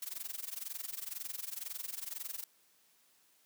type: noise with amplitude modulation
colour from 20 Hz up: blue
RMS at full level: -39 dBFS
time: 0.02-2.44 s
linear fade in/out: 2 ms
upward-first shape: sine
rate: 22 Hz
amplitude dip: 90%
effects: white hiss -69 dBFS RMS until 3.45 s + high-pass 150 Hz 12 dB/octave